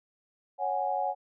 sine chord, C# suspended fourth, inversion none, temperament just, 554.4 / 739.2 / 831.5 Hz, C#5 / F#5 / G#5, 0 / -2 / +2 cents, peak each -34 / -30 / -31 dBFS, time 0.58-1.15 s, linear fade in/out 50 ms, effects none

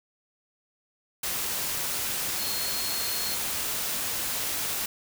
sine tone in noise, 4276 Hz, C8, 37 cents sharp, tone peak -34 dBFS, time 2.39-3.35 s, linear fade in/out 5 ms, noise white, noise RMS -30 dBFS, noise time 1.23-4.86 s, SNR -7 dB, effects none

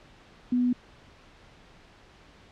sine tone, 246.9 Hz, B3, in tune, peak -21 dBFS, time 0.52-0.73 s, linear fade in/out 5 ms, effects pink hiss -54 dBFS RMS until 2.51 s + low-pass 4000 Hz 12 dB/octave

